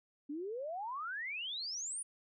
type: exponential sweep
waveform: sine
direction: up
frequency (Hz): 277.2 to 9956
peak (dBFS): -38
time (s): 0.29-2.03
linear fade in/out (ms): 10
effects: none